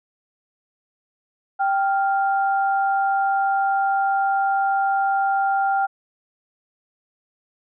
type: tone pair together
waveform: sine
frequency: 784 / 1396.9 Hz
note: G5 / F6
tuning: 0 / 0 cents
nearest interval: minor seventh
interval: 1000 cents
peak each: -18 / -25 dBFS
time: 1.59-5.87 s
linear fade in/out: 20 ms
effects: none